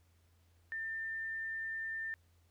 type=tone; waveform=sine; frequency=1795 Hz; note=A6; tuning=34 cents sharp; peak=-37 dBFS; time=0.72-2.14 s; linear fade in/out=0 ms; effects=added 85 Hz sine -66 dBFS peak until 2.5 s + pink hiss -75 dBFS RMS until 2.5 s